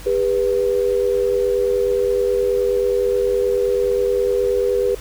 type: tone pair together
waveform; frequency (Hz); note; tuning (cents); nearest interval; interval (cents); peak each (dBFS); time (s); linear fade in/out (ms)
sine; 401.7 / 491.2; G4 / B4; +42 / -9; minor third; 349; -18; 0.06-4.95; 5
effects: added 50 Hz sine -36 dBFS peak until 5 s + pink hiss -39 dBFS RMS until 5 s